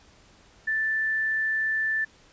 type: tone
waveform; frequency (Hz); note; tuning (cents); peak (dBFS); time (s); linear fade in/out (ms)
sine; 1763; A6; +3; -23; 0.67-2.05; 10
effects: pink hiss -56 dBFS RMS until 2.32 s + resampled to 16000 Hz